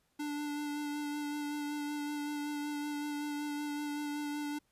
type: tone with vibrato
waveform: square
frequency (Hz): 293.7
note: D4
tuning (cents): 0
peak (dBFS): -36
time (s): 0.19-4.59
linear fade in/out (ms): 10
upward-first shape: sine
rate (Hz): 5.3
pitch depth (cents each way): 16
effects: pink hiss -75 dBFS RMS until 4.71 s + resampled to 32000 Hz